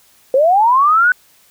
sine linear sweep, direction up, 504 to 1512 Hz, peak -8 dBFS, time 0.34-1.12 s, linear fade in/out 2 ms, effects white hiss -51 dBFS RMS until 1.5 s

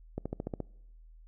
accelerating click train, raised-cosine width 2 ms, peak -21 dBFS, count 7, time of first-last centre 0.18-0.603 s, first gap 76 ms, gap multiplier 0.97, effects noise-tail reverb RT60 0.9 s tail -25 dB re dry + added 40 Hz sine -51 dBFS peak until 1.27 s

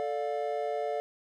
triangle chord, D minor, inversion second, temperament equal with one note detuned, 440 / 587.3 / 707.4 Hz, A4 / D5 / F5, 0 / 0 / +22 cents, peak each -32 dBFS, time 0-1 s, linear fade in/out 0 ms, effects none

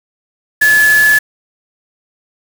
sine tone in noise, 1718 Hz, A6, 42 cents flat, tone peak -6 dBFS, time 0.61-1.19 s, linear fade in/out 10 ms, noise white, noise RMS -20 dBFS, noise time 0.61-1.19 s, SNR +11 dB, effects none

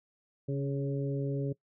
harmonic tone with a mistuned harmonic, 138.59 Hz, C#3, in tune, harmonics 1 / 2 / 3 / 4, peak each -31 / -37 / -37 / -42 dBFS, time 0.48-1.53 s, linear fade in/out 10 ms, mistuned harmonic 2, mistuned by +25 cents, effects noise-tail reverb RT60 0.1 s tail -21 dB re dry

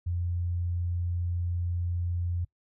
sine tone, 87.31 Hz, F2, in tune, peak -27 dBFS, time 0.06-2.45 s, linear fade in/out 10 ms, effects noise-tail reverb RT60 0.1 s tail -23 dB re dry

